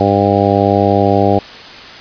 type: harmonic tone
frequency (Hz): 100.2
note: G2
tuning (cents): +38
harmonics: 1 / 2 / 3 / 4 / 5 / 6 / 7 / 8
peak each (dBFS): -17 / -17 / -17 / -17 / -17 / -17 / -17 / -17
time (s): 0-1.39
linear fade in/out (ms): 5
effects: white hiss -32 dBFS RMS until 2 s + resampled to 11025 Hz